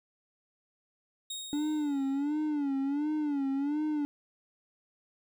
25% pulse tone with exponential decay, 3743 Hz, A#7, 6 cents sharp, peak -31 dBFS, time 1.3-2.5 s, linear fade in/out 5 ms, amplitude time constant 260 ms
triangle tone with vibrato, 288.1 Hz, D4, 33 cents flat, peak -26 dBFS, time 1.53-4.05 s, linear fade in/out 0 ms, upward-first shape sine, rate 1.4 Hz, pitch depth 110 cents each way
effects none

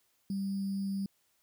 sine tone with sample-and-hold, 196 Hz, G3, in tune, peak -31 dBFS, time 0.3-1.06 s, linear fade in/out 2 ms, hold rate 4900 Hz, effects white hiss -73 dBFS RMS until 1.42 s

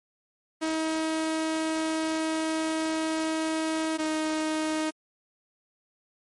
sawtooth tone pair in turn, 318.3 / 312.5 Hz, D#4 / D#4, +39 / +8 cents, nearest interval unison, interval 31 cents, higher first, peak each -22 dBFS, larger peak neither, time 0.61-3.98 / 3.98-4.91 s, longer first, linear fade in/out 20 ms, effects MP3 48 kbps

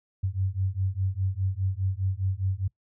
sine beating tone pair, 93 / 97.9 Hz, F#2 / G2, +9 / -2 cents, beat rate 4.9 Hz, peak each -28 dBFS, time 0.23-2.68 s, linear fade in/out 10 ms, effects noise-tail reverb RT60 0.1 s tail -22 dB re dry

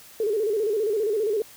sine tone with vibrato, 425.7 Hz, G#4, 43 cents sharp, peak -21 dBFS, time 0.2-1.42 s, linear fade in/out 2 ms, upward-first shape square, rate 15 Hz, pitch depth 86 cents each way, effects white hiss -48 dBFS RMS until 1.56 s

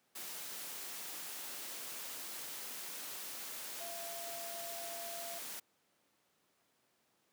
sine tone in noise, 682 Hz, F5, 41 cents flat, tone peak -46 dBFS, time 3.8-5.39 s, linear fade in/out 10 ms, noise white, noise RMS -45 dBFS, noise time 0.15-5.6 s, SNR -4 dB, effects pink hiss -75 dBFS RMS until 7.32 s + high-pass 200 Hz 12 dB/octave

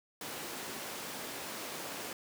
pink high-pass noise, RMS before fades -42 dBFS, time 0.21-2.13 s, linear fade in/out 2 ms, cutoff 250 Hz, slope 12 dB/octave, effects none

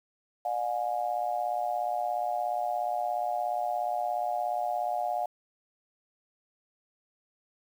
sine tone with amplitude modulation, 718 Hz, F5, 48 cents sharp, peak -23 dBFS, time 0.45-5.26 s, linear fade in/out 5 ms, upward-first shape sine, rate 117 Hz, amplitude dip 100%, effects 9-bit

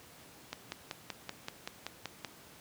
click train, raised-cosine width 0.2 ms, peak -20 dBFS, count 10, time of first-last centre 0.53-2.248 s, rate 5.24 Hz, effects pink hiss -55 dBFS RMS until 2.6 s + high-pass 100 Hz 12 dB/octave

